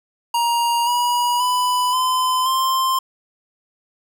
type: tone with pitch steps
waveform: square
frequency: 942 / 967.9 / 994.6 / 1021.9 / 1050.1 Hz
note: A#5 / B5 / B5 / C6 / C6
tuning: +18 / -35 / +12 / -41 / +6 cents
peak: -17 dBFS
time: 0.34-2.99 s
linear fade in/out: 5 ms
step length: 530 ms
effects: none